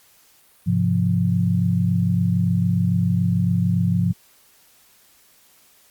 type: chord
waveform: sine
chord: F minor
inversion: first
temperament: equal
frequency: 103.83 / 130.81 / 174.61 Hz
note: Ab2 / C3 / F3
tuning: 0 / 0 / 0 cents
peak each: -21 / -24 / -19 dBFS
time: 0.66-4.13 s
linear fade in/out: 20 ms
effects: white hiss -55 dBFS RMS until 5.9 s + Opus 48 kbps